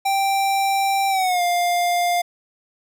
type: tone with pitch glide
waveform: square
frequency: 784 to 702.5 Hz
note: G5 to F5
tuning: 0 to +10 cents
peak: -18 dBFS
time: 0.05-2.22 s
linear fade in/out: 10 ms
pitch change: -190 cents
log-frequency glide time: 1.09-1.42 s
effects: none